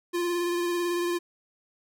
square tone with vibrato, 348.4 Hz, F4, 4 cents flat, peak -26 dBFS, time 0.13-1.19 s, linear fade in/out 20 ms, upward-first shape sine, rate 18 Hz, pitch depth 20 cents each way, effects none

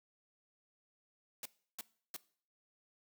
white noise bursts, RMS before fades -43 dBFS, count 3, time 1.43-2.165 s, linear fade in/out 2 ms, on 25 ms, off 330 ms, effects noise-tail reverb RT60 0.5 s tail -20 dB re dry + high-pass 150 Hz 12 dB/octave

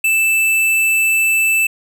sine tone with hard clipping, 2643 Hz, E7, 4 cents sharp, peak -13 dBFS, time 0.04-1.67 s, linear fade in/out 5 ms, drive 14 dB, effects none

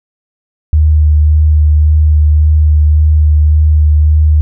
sine tone with vibrato, 76.2 Hz, D#2, 36 cents flat, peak -4 dBFS, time 0.73-4.41 s, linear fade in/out 0 ms, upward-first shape sine, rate 1.8 Hz, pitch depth 16 cents each way, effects none

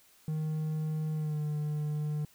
triangle tone with pitch glide, 155.56 to 150.26 Hz, D#3 to D3, 0 to +40 cents, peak -28 dBFS, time 0.28-2.25 s, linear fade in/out 2 ms, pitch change -60 cents, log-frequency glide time 1.14-1.4 s, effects white hiss -62 dBFS RMS until 2.34 s

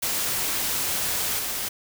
white noise with level steps, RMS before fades -26 / -29 dBFS, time 0.02-1.69 s, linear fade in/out 10 ms, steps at 1.39 s, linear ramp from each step 2 ms, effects none

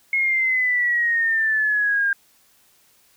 sine exponential sweep, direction down, 2170 to 1600 Hz, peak -17 dBFS, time 0.13-2.13 s, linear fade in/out 2 ms, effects white hiss -58 dBFS RMS until 3.16 s

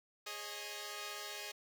5% pulse chord, Ab suspended fourth, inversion none, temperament equal with one note detuned, 415.3 / 546.4 / 622.3 Hz, Ab4 / Db5 / Eb5, 0 / -25 / 0 cents, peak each -35 / -38 / -36 dBFS, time 0.26-1.52 s, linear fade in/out 10 ms, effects none

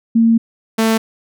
sine / sawtooth tone pair in turn, 228.2 / 223 Hz, A#3 / A3, -37 / +23 cents, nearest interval unison, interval 40 cents, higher first, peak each -8 dBFS, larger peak neither, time 0.15-0.38 / 0.78-0.98 s, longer first, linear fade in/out 10 ms, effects none

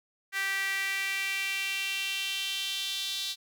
sawtooth tone with high-pass filter sweep, 390 Hz, G4, 9 cents flat, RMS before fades -32 dBFS, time 0.32-3.36 s, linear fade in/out 50 ms, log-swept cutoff 1800 to 3800 Hz, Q 4.1, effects none

